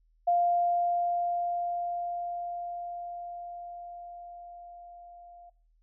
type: tone with level ramp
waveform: sine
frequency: 698.5 Hz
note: F5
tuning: in tune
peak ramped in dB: -21 to -48 dBFS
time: 0.27-5.5 s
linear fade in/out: 10 ms
effects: noise-tail reverb RT60 0.5 s tail -23 dB re dry + added 40 Hz sine -63 dBFS peak until 5.82 s